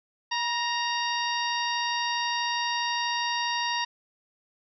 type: harmonic tone with a mistuned harmonic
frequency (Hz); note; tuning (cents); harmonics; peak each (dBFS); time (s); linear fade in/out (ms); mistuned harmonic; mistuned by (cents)
932.3; A#5; 0; 1 / 2 / 3 / 4 / 5 / 6; -29 / -32 / -34 / -35 / -36 / -37; 0.31-3.85; 10; 1; +48
effects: none